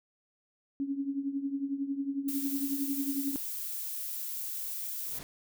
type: tone with tremolo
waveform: sine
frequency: 277.2 Hz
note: C#4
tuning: in tune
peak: -27 dBFS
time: 0.8-3.36 s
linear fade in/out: 0 ms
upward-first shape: triangle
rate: 11 Hz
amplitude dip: 80%
type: noise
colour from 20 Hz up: violet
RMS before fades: -37 dBFS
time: 2.28-5.19 s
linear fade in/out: 5 ms
type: noise with exponential growth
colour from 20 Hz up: pink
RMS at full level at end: -43 dBFS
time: 4.88-5.23 s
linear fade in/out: 0 ms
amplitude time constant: 76 ms
effects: none